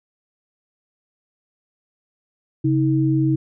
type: tone pair together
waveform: sine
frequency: 135.8 / 317.9 Hz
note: C#3 / D#4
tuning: -35 / +37 cents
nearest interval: octave + minor third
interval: 1472 cents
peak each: -18 dBFS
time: 2.64-3.36 s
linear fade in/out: 10 ms
effects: none